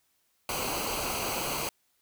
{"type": "noise with comb filter", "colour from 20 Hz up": "pink", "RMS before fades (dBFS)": -32, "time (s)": [0.49, 1.69], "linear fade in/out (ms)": 2, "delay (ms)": 0.56, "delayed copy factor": -0.7, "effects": ["white hiss -72 dBFS RMS until 2.01 s"]}